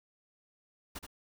pink noise with echo, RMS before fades -41 dBFS, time 0.95-0.99 s, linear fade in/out 10 ms, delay 76 ms, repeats 1, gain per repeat -5 dB, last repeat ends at 1.066 s, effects none

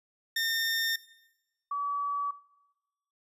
20% pulse / sine tone pair in turn, 1818 / 1143.9 Hz, A#6 / D6, -44 / -46 cents, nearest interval minor sixth, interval 802 cents, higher first, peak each -22 / -29 dBFS, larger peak first, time 0.36-0.96 / 1.71-2.31 s, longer neither, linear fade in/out 5 ms, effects noise-tail reverb RT60 1.0 s tail -19 dB re dry + resampled to 32000 Hz

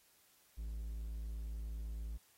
triangle tone, 54.8 Hz, A1, 6 cents flat, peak -38 dBFS, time 0.57-2.18 s, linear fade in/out 20 ms, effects white hiss -69 dBFS RMS until 2.37 s + AAC 48 kbps

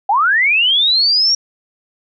sine linear sweep, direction up, 749 to 5650 Hz, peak -10 dBFS, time 0.09-1.35 s, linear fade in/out 5 ms, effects none

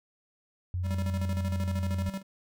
sine tone, 90 Hz, F#2, 47 cents flat, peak -28 dBFS, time 0.74-2.09 s, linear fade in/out 0 ms
square tone with tremolo, 193.4 Hz, G3, 23 cents flat, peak -32 dBFS, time 0.83-2.23 s, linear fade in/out 50 ms, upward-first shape square, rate 13 Hz, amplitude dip 65%
effects none

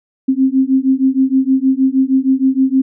sine beating tone pair, 261.6 / 268 Hz, C4 / C4, 0 / +42 cents, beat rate 6.4 Hz, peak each -13 dBFS, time 0.28-2.82 s, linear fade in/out 10 ms, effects none

